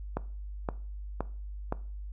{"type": "click train", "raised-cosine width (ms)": 1, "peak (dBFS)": -16, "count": 4, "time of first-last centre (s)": [0.17, 1.724], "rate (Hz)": 1.93, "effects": ["noise-tail reverb RT60 0.4 s tail -18 dB re dry", "added 50 Hz sine -37 dBFS peak until 2.12 s"]}